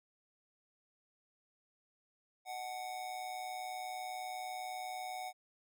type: tone with amplitude modulation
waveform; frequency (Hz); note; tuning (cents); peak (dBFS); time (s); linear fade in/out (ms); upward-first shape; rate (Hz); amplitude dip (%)
square; 742; F#5; +5; -38; 2.45-5.33; 50; sine; 120; 65
effects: none